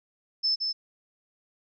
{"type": "tone with echo", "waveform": "sine", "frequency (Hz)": 5260, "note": "E8", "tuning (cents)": -5, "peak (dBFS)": -22, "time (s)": [0.43, 0.56], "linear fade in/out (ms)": 20, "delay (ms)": 170, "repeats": 1, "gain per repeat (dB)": -4, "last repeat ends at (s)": 0.73, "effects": []}